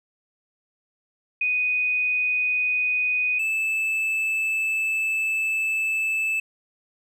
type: tone pair in turn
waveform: sine / triangle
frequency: 2489 / 2626 Hz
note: D#7 / E7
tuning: 0 / -7 cents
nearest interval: minor second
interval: 93 cents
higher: second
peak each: -20 dBFS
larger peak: neither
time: 1.41-3.39 / 3.39-6.4 s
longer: second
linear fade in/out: 5 ms
effects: none